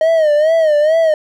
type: tone with vibrato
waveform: triangle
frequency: 623 Hz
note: D#5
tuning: 2 cents sharp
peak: -7 dBFS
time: 0.01-1.14 s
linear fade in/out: 2 ms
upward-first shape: sine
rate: 2.3 Hz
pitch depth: 100 cents each way
effects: none